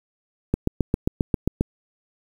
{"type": "click train", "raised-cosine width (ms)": 3, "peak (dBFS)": -6, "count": 9, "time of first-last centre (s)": [0.54, 1.61], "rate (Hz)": 7.48, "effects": ["7-bit"]}